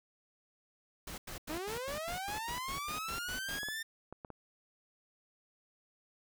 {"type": "noise bursts", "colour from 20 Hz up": "pink", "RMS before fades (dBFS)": -44, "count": 13, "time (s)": [1.07, 3.592], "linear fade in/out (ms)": 5, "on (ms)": 110, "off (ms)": 91}
{"type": "linear sweep", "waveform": "sawtooth", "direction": "up", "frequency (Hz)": [293.7, 1814], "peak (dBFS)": -34, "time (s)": [1.49, 3.83], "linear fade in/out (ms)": 10}
{"type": "clicks", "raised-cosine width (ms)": 1, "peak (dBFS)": -31, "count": 5, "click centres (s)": [3.632, 3.686, 4.126, 4.248, 4.303]}
{"effects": []}